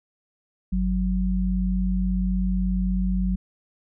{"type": "tone pair together", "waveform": "sine", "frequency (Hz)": [49.16, 185.6], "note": ["G1", "F#3"], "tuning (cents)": [6, 6], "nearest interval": "octave + major seventh", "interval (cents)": 2300, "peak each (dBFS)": -23, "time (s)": [0.72, 3.36], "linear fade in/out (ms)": 10, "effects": []}